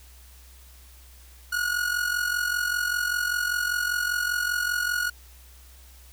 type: tone with amplitude modulation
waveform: 45% pulse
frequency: 1450 Hz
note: F#6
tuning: 35 cents flat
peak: -21 dBFS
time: 1.52-5.1 s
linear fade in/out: 10 ms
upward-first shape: sine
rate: 45.1 Hz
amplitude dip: 65%
effects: added 63 Hz sine -48 dBFS peak until 6.12 s + white hiss -54 dBFS RMS until 6.12 s